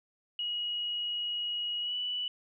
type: tone with pitch glide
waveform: sine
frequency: 2900 to 2961 Hz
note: F#7 to F#7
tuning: -35 to +1 cents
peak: -31 dBFS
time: 0.39-2.28 s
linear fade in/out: 2 ms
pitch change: +36 cents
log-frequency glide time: 1.81-1.95 s
effects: none